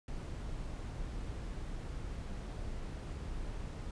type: noise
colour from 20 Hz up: brown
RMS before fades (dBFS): -41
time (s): 0.08-3.91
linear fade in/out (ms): 2
effects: resampled to 22050 Hz